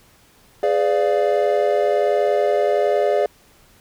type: chord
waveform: triangle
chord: G# diminished seventh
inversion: none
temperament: equal with one note detuned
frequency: 415.3 / 506 / 587.3 / 698.5 Hz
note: G#4 / B4 / D5 / F5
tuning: 0 / +42 / 0 / 0 cents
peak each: -18 / -22 / -17 / -21 dBFS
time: 0.63-3.26 s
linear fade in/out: 2 ms
effects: pink hiss -53 dBFS RMS until 3.8 s